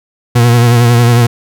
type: tone with vibrato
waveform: 40% pulse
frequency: 119.4 Hz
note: A#2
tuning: 42 cents sharp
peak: -4 dBFS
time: 0.35-1.27 s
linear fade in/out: 10 ms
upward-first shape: triangle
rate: 11 Hz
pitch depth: 48 cents each way
effects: none

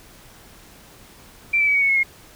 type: tone with pitch steps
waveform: sine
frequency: 2349 / 2314 / 2279 / 2246 / 2212 / 2179 / 2147 Hz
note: D7 / D7 / C#7 / C#7 / C#7 / C#7 / C7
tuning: 0 / -26 / +47 / +22 / -4 / -30 / +44 cents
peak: -15 dBFS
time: 1.53-2.034 s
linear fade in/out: 10 ms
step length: 72 ms
effects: pink hiss -47 dBFS RMS until 2.35 s

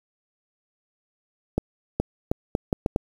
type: accelerating click train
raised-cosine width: 2 ms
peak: -8 dBFS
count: 7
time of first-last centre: 1.58-2.961 s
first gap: 420 ms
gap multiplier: 0.75
effects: 7-bit

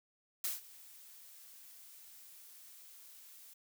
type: noise with ADSR envelope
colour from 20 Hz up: blue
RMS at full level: -35 dBFS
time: 0.44-3.54 s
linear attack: 3 ms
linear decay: 160 ms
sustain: -21 dB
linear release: 10 ms
effects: none

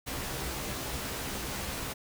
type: noise with comb filter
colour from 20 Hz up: pink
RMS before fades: -36 dBFS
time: 0.06-1.94 s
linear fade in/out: 20 ms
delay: 15 ms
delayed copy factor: +0.65
effects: none

